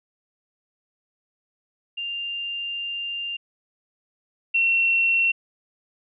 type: tone pair in turn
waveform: sine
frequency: 2794 / 2719 Hz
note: F7 / F7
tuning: 0 / -47 cents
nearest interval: unison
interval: 47 cents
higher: first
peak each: -27 / -17 dBFS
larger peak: second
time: 1.97-3.37 / 4.54-5.32 s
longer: first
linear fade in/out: 10 ms
effects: none